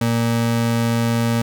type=ring-modulated tone; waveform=square; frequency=174.61 Hz; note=F3; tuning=in tune; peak=-14 dBFS; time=0.01-1.42 s; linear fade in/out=5 ms; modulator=57.9 Hz; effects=none